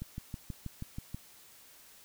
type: click train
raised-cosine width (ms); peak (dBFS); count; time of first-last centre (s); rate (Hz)
5; -26; 8; 0.02-1.145; 6.22
effects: white hiss -57 dBFS RMS until 2.04 s